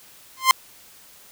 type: tone with exponential growth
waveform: sawtooth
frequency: 1046.5 Hz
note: C6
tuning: in tune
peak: -4 dBFS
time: 0.37-0.51 s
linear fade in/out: 1 ms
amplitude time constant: 29 ms
effects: white hiss -49 dBFS RMS until 1.31 s